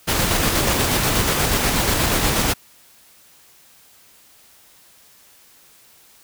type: noise with tremolo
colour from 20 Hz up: pink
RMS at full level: -18 dBFS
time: 0.07-2.54 s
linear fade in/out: 20 ms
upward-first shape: square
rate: 8.3 Hz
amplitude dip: 25%
effects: white hiss -51 dBFS RMS until 6.23 s